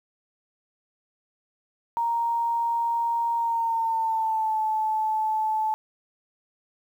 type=tone with pitch glide; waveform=sine; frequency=932.3 to 869.9 Hz; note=A#5 to A5; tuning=0 to -20 cents; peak=-22 dBFS; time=1.97-5.74 s; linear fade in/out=0 ms; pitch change=-120 cents; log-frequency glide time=3.36-4.59 s; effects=9-bit